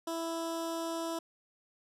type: tone with notch filter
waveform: 15% pulse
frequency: 330.4 Hz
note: E4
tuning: 4 cents sharp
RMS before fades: -36 dBFS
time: 0.07-1.19 s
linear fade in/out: 5 ms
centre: 2100 Hz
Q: 0.91
effects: low-pass 12000 Hz 12 dB/octave